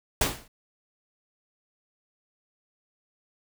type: noise with exponential decay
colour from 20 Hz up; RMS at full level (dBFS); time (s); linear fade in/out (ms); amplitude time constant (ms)
pink; -19; 0.21-0.48; 5; 57
effects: none